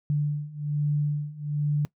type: beating tone pair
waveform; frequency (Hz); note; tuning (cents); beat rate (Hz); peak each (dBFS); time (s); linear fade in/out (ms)
sine; 146.7 / 147.9; D3 / D3; -2 / +13; 1.2; -28 / -26; 0.1-1.85; 0
effects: noise-tail reverb RT60 0.1 s tail -21 dB re dry